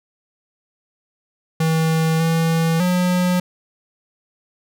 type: tone with pitch steps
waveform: square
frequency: 161 / 163.8 / 180.2 Hz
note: E3 / E3 / F#3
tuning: -41 / -11 / -45 cents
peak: -16 dBFS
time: 1.6-3.4 s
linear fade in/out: 5 ms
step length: 600 ms
effects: none